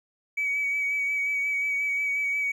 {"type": "tone with vibrato", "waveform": "triangle", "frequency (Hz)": 2271, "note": "C#7", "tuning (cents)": 41, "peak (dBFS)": -21, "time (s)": [0.37, 2.52], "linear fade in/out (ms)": 10, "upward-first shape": "sine", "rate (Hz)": 5.6, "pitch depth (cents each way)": 22, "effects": ["tanh soft clip ceiling -21 dBFS"]}